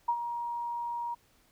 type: tone with ADSR envelope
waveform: sine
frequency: 947 Hz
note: A#5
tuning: 27 cents sharp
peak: -23 dBFS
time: 0.08-1.15 s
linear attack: 9 ms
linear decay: 66 ms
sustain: -9 dB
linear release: 15 ms
effects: pink hiss -66 dBFS RMS until 1.51 s